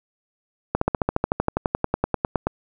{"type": "slowing click train", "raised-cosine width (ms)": 1, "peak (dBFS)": -5, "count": 21, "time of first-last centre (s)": [0.75, 2.47], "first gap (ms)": 64, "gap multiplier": 1.03, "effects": []}